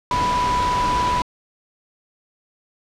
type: tone in noise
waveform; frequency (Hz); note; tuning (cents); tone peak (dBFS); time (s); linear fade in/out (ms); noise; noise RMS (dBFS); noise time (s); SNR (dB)
sine; 987.8; B5; 0; -18; 0.11-1.22; 2; pink; -25; 0.11-1.22; +4
effects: low-pass 5000 Hz 12 dB/octave